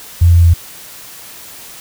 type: tone with pitch steps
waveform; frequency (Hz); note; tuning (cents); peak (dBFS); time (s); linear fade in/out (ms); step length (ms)
sine; 86 / 85.31 / 84.62; F2 / F2 / E2; -26 / -40 / +46; -4; 0.21-0.54; 10; 110
effects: white hiss -34 dBFS RMS until 1.8 s